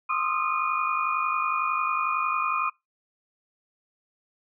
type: tone cluster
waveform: sine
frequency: 1053 / 1215 / 1266 / 1353 / 2457 Hz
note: C6 / D#6 / D#6 / E6 / D#7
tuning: +11 / -42 / +30 / +45 / -22 cents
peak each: -29 / -29 / -29 / -37 / -30 dBFS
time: 0.09-2.7 s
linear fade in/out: 10 ms
effects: noise-tail reverb RT60 0.2 s tail -23 dB re dry